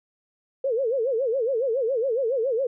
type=tone with vibrato; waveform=sine; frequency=493.9 Hz; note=B4; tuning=in tune; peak=-21 dBFS; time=0.64-2.67 s; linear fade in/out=5 ms; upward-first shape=sine; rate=7.2 Hz; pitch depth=210 cents each way; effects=none